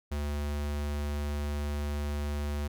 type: tone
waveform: square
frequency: 73.1 Hz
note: D2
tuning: 7 cents flat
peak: -31 dBFS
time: 0.11-2.68 s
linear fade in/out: 10 ms
effects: none